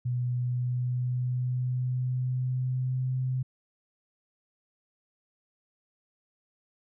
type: tone with pitch glide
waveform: sine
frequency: 123.47 to 128.86 Hz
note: B2 to C3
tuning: 0 to -26 cents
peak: -26 dBFS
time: 0.05-3.43 s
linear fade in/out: 10 ms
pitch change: +74 cents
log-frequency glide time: 0.35-3.21 s
effects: none